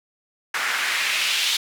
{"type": "noise with band-pass filter sweep", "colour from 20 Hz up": "white", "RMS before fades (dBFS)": -23, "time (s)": [0.54, 1.57], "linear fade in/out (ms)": 5, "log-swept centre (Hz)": [1500, 3400], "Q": 2, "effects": []}